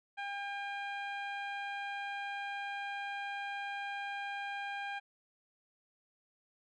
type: tone with low-pass filter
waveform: 15% pulse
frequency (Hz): 803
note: G5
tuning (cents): +41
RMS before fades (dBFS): -40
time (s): 0.17-5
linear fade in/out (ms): 20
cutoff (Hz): 2400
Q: 0.78
effects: none